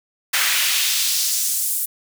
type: noise with high-pass filter sweep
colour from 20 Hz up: pink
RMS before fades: -20 dBFS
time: 0.33-1.86 s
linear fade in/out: 10 ms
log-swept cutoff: 1600 to 11000 Hz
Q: 1.2
effects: none